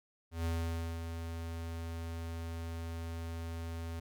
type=tone with ADSR envelope; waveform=square; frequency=83 Hz; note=E2; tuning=12 cents sharp; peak=-32 dBFS; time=0.31-4 s; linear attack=140 ms; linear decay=540 ms; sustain=-7 dB; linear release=8 ms; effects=none